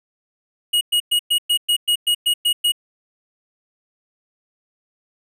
square tone bursts, 2891 Hz, F#7, 41 cents flat, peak -15 dBFS, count 11, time 0.73-2.721 s, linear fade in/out 10 ms, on 81 ms, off 110 ms, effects none

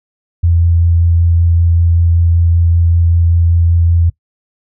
sine tone with vibrato, 84.7 Hz, E2, 48 cents sharp, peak -7 dBFS, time 0.43-4.1 s, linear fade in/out 10 ms, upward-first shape sine, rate 5.2 Hz, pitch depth 10 cents each way, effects noise-tail reverb RT60 0.1 s tail -20 dB re dry

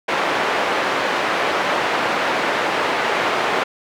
pink band-pass noise, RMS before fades -20 dBFS, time 0.08-3.64 s, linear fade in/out 10 ms, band 470 to 2300 Hz, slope 12 dB/octave, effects none

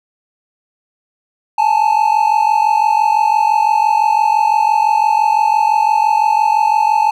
triangle tone pair together, 844 / 889.9 Hz, G#5 / A5, +28 / +19 cents, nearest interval minor second, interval 91 cents, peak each -11 dBFS, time 1.58-7.11 s, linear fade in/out 5 ms, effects none

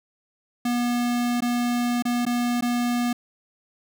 square tone with dropouts, 241.7 Hz, B3, 37 cents flat, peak -22 dBFS, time 0.65-3.13 s, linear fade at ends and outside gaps 5 ms, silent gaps 1.406-1.421 / 2.024-2.052 / 2.253-2.264 / 2.61-2.623 s, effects none

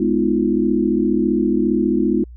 sine chord, F half-diminished seventh, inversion first, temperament just, 209.5 / 251.4 / 314.3 / 349.2 Hz, Ab3 / Cb4 / Eb4 / F4, +15 / +31 / +18 / 0 cents, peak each -20 dBFS, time 0-2.24 s, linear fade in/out 5 ms, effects added 60 Hz sine -35 dBFS peak until 2.36 s

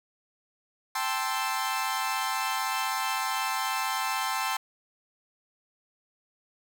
sawtooth chord, A minor seventh, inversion third, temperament equal, 784 / 880 / 1046.5 / 1318.5 Hz, G5 / A5 / C6 / E6, 0 / 0 / 0 / 0 cents, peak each -30 / -29 / -28 / -31 dBFS, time 0.95-4.57 s, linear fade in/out 5 ms, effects none

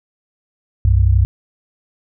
sine tone pair together, 64.69 / 96.4 Hz, C2 / G2, -19 / -28 cents, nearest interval perfect fifth, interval 691 cents, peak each -12 dBFS, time 0.85-1.25 s, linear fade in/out 0 ms, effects none

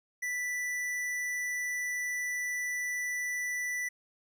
sine tone with tanh clipping, 1975.5 Hz, B6, in tune, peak -33 dBFS, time 0.22-3.89 s, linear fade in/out 10 ms, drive 16 dB, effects none

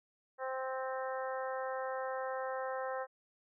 harmonic tone, 261.6 Hz, C4, in tune, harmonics 2 / 3 / 4 / 5 / 6 / 7, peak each -38 / -42 / -44 / -46 / -48 / -49 dBFS, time 0.38-3.07 s, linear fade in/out 50 ms, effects none

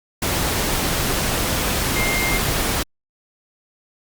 sine tone in noise, 2112 Hz, C7, 16 cents sharp, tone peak -22 dBFS, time 1.96-2.38 s, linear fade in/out 5 ms, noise pink, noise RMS -21 dBFS, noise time 0.22-2.83 s, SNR -4 dB, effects Opus 48 kbps

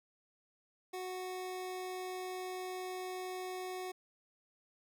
25% pulse tone, 368.9 Hz, F#4, 5 cents flat, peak -36 dBFS, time 0.93-3.92 s, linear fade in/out 10 ms, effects none

